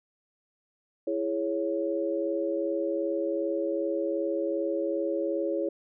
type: chord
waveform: sine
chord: C# minor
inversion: first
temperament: equal with one note detuned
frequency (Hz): 332.7 / 415.3 / 554.4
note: E4 / G#4 / C#5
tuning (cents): +16 / 0 / 0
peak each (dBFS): -30 / -32 / -30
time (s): 1.07-5.69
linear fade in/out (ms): 5
effects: none